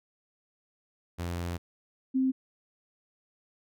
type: tone pair in turn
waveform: sawtooth / sine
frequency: 86.7 / 261.9 Hz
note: F2 / C4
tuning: -12 / +2 cents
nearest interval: octave + perfect fifth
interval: 1914 cents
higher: second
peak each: -28 / -23 dBFS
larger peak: second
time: 1.18-1.58 / 2.14-2.32 s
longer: first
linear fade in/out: 20 ms
effects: none